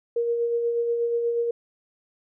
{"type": "tone with tremolo", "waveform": "sine", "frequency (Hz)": 469.9, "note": "A#4", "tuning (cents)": 14, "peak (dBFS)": -20, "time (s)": [0.16, 1.51], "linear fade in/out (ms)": 5, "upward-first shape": "sine", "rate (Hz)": 8.3, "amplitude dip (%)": 35, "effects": []}